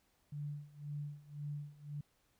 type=tone with tremolo; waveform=sine; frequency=146.3 Hz; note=D3; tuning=6 cents flat; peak=-38 dBFS; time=0.32-2.01 s; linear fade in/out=5 ms; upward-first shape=sine; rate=1.9 Hz; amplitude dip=90%; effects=pink hiss -75 dBFS RMS until 2.39 s